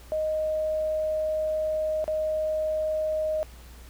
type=tone with dropouts; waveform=sine; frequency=622.3 Hz; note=D#5; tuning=in tune; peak=-24 dBFS; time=0.12-3.43 s; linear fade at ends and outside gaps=0 ms; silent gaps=2.042-2.079 s; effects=added 60 Hz sine -45 dBFS peak until 3.89 s + pink hiss -52 dBFS RMS until 3.89 s